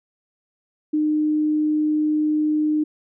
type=tone; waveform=sine; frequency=304.7 Hz; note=D#4; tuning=36 cents flat; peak=-17 dBFS; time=0.93-2.84 s; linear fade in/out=10 ms; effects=none